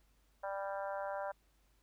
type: harmonic tone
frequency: 196.8 Hz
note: G3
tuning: 7 cents sharp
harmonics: 3 / 4 / 5 / 6 / 7 / 8 / 9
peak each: -40 / -43 / -45 / -55 / -49 / -50 / -60 dBFS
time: 0.43-1.32 s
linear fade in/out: 10 ms
effects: added 50 Hz sine -70 dBFS peak until 1.82 s + pink hiss -75 dBFS RMS until 1.82 s